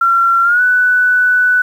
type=tone with pitch glide; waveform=sine; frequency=1366 to 1489.6 Hz; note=F6 to F#6; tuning=-39 to +11 cents; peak=-8 dBFS; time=0.01-1.62 s; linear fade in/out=5 ms; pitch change=+150 cents; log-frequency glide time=0.43-0.62 s; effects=7-bit